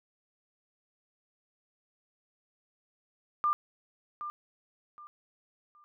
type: tone with echo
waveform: sine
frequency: 1197 Hz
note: D6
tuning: 33 cents sharp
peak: -24 dBFS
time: 3.44-3.53 s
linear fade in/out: 0 ms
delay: 770 ms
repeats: 3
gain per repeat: -11 dB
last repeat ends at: 5.84 s
effects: none